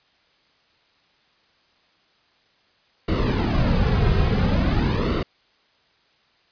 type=noise with flanger; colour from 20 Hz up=brown; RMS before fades=-20 dBFS; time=3.08-5.23 s; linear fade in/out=5 ms; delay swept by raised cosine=1.2 to 3.5 ms; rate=0.48 Hz; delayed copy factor=-0.7; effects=white hiss -61 dBFS RMS until 6.51 s + resampled to 11025 Hz